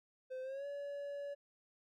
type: tone with pitch glide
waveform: triangle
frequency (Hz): 516 to 569.2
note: C5 to C#5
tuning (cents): -24 to +46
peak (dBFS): -39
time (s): 0.3-1.35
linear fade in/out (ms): 20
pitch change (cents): +170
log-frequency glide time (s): 0.42-0.66
effects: none